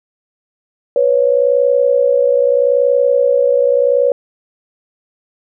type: tone pair together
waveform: sine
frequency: 493.6 / 554.4 Hz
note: B4 / C#5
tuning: -1 / 0 cents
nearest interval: major second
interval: 201 cents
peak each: -12 dBFS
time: 0.96-4.12 s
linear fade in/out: 2 ms
effects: none